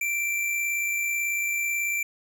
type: tone with amplitude modulation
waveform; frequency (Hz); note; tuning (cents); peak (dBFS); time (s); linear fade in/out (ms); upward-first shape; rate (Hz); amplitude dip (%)
square; 2349; D7; 0; -24; 0.01-2.03; 5; sine; 58.2; 30
effects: none